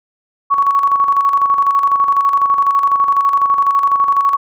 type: tone with tremolo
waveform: sine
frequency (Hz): 1117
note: C#6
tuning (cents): +13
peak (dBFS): -8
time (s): 0.5-4.37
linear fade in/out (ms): 20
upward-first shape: square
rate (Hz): 12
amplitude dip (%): 50
effects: none